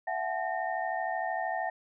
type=tone cluster; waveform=sine; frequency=670 / 743 / 856 / 1830 Hz; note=E5 / F#5 / A5 / A#6; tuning=+28 / +7 / -48 / -32 cents; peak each=-35 / -33 / -37 / -37 dBFS; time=0.07-1.7 s; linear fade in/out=5 ms; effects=none